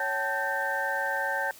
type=tone cluster; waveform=sine; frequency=556 / 770 / 878 / 1561 / 1811 Hz; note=C#5 / G5 / A5 / G6 / A6; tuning=+5 / -31 / -4 / -8 / +49 cents; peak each=-34 / -35 / -33 / -30 / -34 dBFS; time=0-1.51 s; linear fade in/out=2 ms; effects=white hiss -50 dBFS RMS until 1.59 s